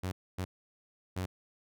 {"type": "tone bursts at uneven times", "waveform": "sawtooth", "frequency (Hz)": 92.5, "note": "F#2", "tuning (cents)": 0, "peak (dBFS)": -29, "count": 3, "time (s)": [[0.03, 0.12], [0.38, 0.45], [1.16, 1.26]], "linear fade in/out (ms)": 10, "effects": []}